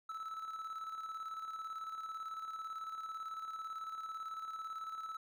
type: tone with tremolo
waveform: triangle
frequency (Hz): 1310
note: E6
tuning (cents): -11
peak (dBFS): -38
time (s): 0.09-5.17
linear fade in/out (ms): 5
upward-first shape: square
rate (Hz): 18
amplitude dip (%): 45
effects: none